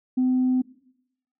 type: tone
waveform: sine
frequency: 255.2 Hz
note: C4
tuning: 43 cents flat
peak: -17 dBFS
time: 0.17-0.62 s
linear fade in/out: 10 ms
effects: noise-tail reverb RT60 0.8 s tail -20 dB re dry + tanh soft clip ceiling -15 dBFS